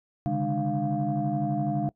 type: tone cluster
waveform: sine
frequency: 137 / 148.9 / 205.8 / 300.2 / 698 Hz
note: C#3 / D3 / G#3 / D4 / F5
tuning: -20 / +24 / -16 / +38 / -1 cents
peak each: -30 dBFS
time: 0.26-1.89 s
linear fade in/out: 0 ms
effects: noise-tail reverb RT60 0.1 s tail -22 dB re dry + tanh soft clip ceiling -17 dBFS